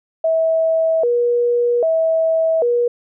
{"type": "tone with vibrato", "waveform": "sine", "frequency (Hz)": 558, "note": "C#5", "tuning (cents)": 11, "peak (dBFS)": -13, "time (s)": [0.24, 2.88], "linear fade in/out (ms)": 5, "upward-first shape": "square", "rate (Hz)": 0.63, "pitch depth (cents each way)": 260, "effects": []}